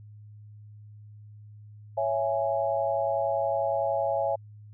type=chord; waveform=sine; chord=C# minor; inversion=none; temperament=just; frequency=554.4 / 665.2 / 831.5 Hz; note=C#5 / E5 / G#5; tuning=0 / +16 / +2 cents; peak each=-28 / -28 / -30 dBFS; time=1.97-4.36 s; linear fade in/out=10 ms; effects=added 105 Hz sine -45 dBFS peak until 4.73 s